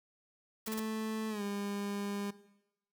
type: noise bursts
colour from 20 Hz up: white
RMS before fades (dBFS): -41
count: 3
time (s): 0.66-0.798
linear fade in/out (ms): 5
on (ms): 26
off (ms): 30
type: tone with pitch glide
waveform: 30% pulse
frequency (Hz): 219.1 to 202.1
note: A3 to G#3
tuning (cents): -7 to -47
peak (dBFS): -33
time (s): 0.67-2.31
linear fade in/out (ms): 10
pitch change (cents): -140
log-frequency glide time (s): 1.29-1.42
effects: noise-tail reverb RT60 0.9 s tail -17 dB re dry